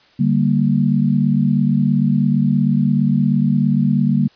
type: chord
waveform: sine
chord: G minor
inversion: second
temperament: equal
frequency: 146.83 / 196 / 233.1 Hz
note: D3 / G3 / Bb3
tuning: 0 / 0 / 0 cents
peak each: -17 dBFS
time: 0.19-4.28 s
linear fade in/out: 10 ms
effects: white hiss -52 dBFS RMS until 4.35 s + resampled to 11025 Hz